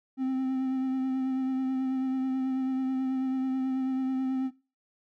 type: tone with vibrato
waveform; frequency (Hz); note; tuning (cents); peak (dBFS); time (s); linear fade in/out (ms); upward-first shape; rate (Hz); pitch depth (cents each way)
triangle; 262; C4; +2; -24; 0.17-4.51; 50; triangle; 9.2; 22
effects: noise-tail reverb RT60 0.3 s tail -17 dB re dry